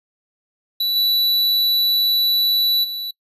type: tone with level steps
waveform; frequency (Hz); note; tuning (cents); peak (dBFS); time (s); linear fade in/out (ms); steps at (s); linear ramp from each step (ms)
square; 3951; B7; 0; -18 / -15 / -25; 0.8-3.11; 5; 0.95 / 2.83; 20
effects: noise-tail reverb RT60 0.1 s tail -25 dB re dry + resampled to 32000 Hz